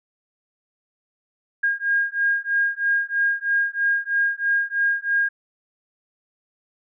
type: beating tone pair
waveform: sine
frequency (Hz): 1621 / 1624.1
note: G#6 / G#6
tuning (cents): -42 / -39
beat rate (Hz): 3.1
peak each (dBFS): -22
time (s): 1.63-5.29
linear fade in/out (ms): 10
effects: none